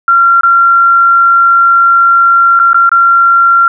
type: tone with dropouts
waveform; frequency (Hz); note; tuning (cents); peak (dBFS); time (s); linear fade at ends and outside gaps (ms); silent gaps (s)
sine; 1374; F6; -29; -3; 0.08-3.68; 2; 0.41-0.433 / 2.592-2.598 / 2.732-2.744 / 2.893-2.916
effects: none